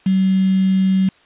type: tone with quantisation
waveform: sine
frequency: 189.8 Hz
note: F#3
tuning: 44 cents sharp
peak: -12 dBFS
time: 0.06-1.09 s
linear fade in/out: 5 ms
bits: 5
effects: white hiss -52 dBFS RMS until 1.25 s + resampled to 8000 Hz